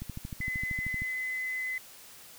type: click train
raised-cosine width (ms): 5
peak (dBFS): -25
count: 14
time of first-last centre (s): 0.02-1.02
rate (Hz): 13
type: tone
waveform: sine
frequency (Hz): 2027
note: B6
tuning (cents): +45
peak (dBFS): -31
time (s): 0.41-1.78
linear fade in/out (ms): 2
effects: white hiss -51 dBFS RMS until 2.38 s